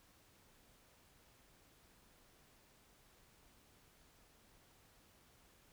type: silence
effects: pink hiss -68 dBFS RMS until 5.72 s